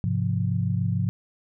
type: chord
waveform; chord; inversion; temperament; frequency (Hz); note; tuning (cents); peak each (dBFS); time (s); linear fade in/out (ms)
sine; F minor; first; equal; 103.83 / 130.81 / 174.61; Ab2 / C3 / F3; 0 / 0 / 0; -25 / -27 / -27; 0.04-1.09; 0
effects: none